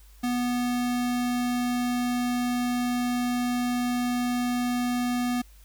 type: tone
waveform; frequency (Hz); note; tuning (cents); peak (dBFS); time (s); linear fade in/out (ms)
square; 245.2; B3; -12; -25; 0.23-5.42; 10
effects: added 50 Hz sine -49 dBFS peak until 5.64 s + white hiss -59 dBFS RMS until 5.64 s